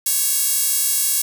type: tone with high-pass filter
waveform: sawtooth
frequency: 554.4 Hz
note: C#5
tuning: in tune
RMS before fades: -19 dBFS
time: 0.06-1.22 s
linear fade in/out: 5 ms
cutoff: 9000 Hz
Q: 0.92
effects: none